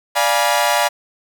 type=chord; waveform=sawtooth; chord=D diminished seventh; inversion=none; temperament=equal with one note detuned; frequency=587.3 / 698.5 / 830.6 / 968 Hz; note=D5 / F5 / Ab5 / Cb6; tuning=0 / 0 / 0 / -35 cents; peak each=-16 dBFS; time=0.15-0.89 s; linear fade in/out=20 ms; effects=none